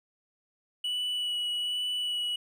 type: tone with vibrato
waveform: triangle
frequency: 2946 Hz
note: F#7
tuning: 8 cents flat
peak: -27 dBFS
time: 0.84-2.36 s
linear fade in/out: 5 ms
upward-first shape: sine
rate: 1.2 Hz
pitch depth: 13 cents each way
effects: none